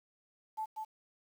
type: tone with echo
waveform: sine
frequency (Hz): 872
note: A5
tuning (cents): -16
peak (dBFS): -34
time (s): 0.57-0.66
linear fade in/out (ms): 20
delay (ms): 190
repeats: 1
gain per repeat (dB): -3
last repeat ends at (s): 0.85
effects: 10-bit